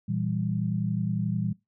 sine chord, E diminished, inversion second, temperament equal, 116.54 / 164.81 / 196 Hz, Bb2 / E3 / G3, 0 / 0 / 0 cents, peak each -30 dBFS, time 0.08-1.53 s, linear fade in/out 10 ms, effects noise-tail reverb RT60 0.2 s tail -20 dB re dry

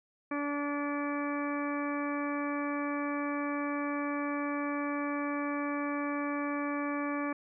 harmonic tone, 288.6 Hz, D4, 30 cents flat, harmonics 1 / 2 / 3 / 4 / 5 / 6 / 7 / 8, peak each -33 / -39 / -44 / -38 / -48 / -43 / -52 / -43 dBFS, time 0.31-7.33 s, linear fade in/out 5 ms, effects none

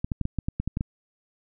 clicks, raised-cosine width 5 ms, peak -14 dBFS, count 10, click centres 0.045 / 0.118 / 0.213 / 0.254 / 0.387 / 0.485 / 0.6 / 0.676 / 0.771 / 0.809 s, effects none

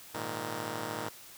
5% pulse chord, Ab suspended second, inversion none, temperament just, 103.83 / 116.8 / 155.74 Hz, Ab2 / Bb2 / Eb3, 0 / +4 / +2 cents, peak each -31 / -28 / -30 dBFS, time 0.14-1.09 s, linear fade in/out 5 ms, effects white hiss -51 dBFS RMS until 1.37 s + high-pass 60 Hz 12 dB/octave

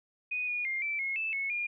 sine tone with pitch steps, 2485 / 2447 / 2116 / 2328 / 2166 / 2633 / 2195 / 2416 Hz, D#7 / D#7 / C7 / D7 / C#7 / E7 / C#7 / D7, -3 / -29 / +19 / -16 / -41 / -3 / -18 / +48 cents, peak -30 dBFS, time 0.31-1.67 s, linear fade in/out 10 ms, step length 170 ms, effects none

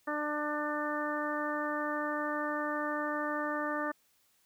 harmonic tone, 297.9 Hz, D4, 25 cents sharp, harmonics 1 / 2 / 3 / 4 / 5 / 6, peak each -37 / -37 / -41 / -37 / -42 / -39 dBFS, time 0.07-3.92 s, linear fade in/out 10 ms, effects white hiss -70 dBFS RMS until 4.45 s

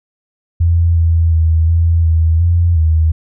sine tone with pitch steps, 84.5 / 82.8 / 80.9 / 83.4 / 81.3 / 85.8 / 79.8 Hz, E2 / E2 / E2 / E2 / E2 / F2 / D#2, +43 / +8 / -32 / +21 / -23 / -30 / +44 cents, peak -8 dBFS, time 0.6-3.12 s, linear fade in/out 10 ms, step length 360 ms, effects none

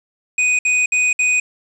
square tone bursts, 2489 Hz, D#7, in tune, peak -14 dBFS, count 4, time 0.38-1.4 s, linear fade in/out 5 ms, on 210 ms, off 60 ms, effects resampled to 24000 Hz + 7-bit

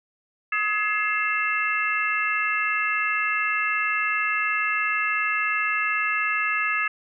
harmonic tone with a mistuned harmonic, 422.8 Hz, G#4, 31 cents sharp, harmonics 3 / 4 / 5 / 6, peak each -27 / -27 / -27 / -27 dBFS, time 0.52-6.88 s, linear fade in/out 5 ms, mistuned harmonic 6, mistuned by +87 cents, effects none

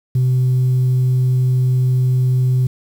sine tone, 127.7 Hz, C3, 42 cents flat, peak -10 dBFS, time 0.15-2.67 s, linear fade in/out 5 ms, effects tanh soft clip ceiling -10 dBFS + 7-bit

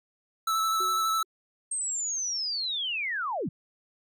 square tone with vibrato, 1312 Hz, E6, 9 cents flat, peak -25 dBFS, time 0.47-1.23 s, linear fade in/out 5 ms, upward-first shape square, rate 12 Hz, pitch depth 14 cents each way
sine tone with exponential decay, 370 Hz, F#4, in tune, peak -35 dBFS, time 0.8-1.25 s, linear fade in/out 5 ms, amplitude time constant 97 ms
sine linear sweep, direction down, 8530 to 116.54 Hz, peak -28 dBFS, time 1.71-3.49 s, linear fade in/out 5 ms
effects none

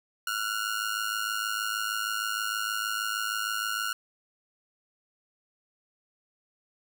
sawtooth ring-modulated tone, 1418 Hz, F6, 26 cents sharp, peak -22 dBFS, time 0.27-3.93 s, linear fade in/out 2 ms, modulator 53.2 Hz, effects none

